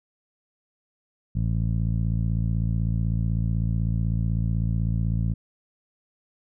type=tone with low-pass filter; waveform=15% pulse; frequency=56 Hz; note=A1; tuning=31 cents sharp; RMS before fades=-24 dBFS; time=1.35-5.34 s; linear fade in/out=10 ms; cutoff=150 Hz; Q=1.4; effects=none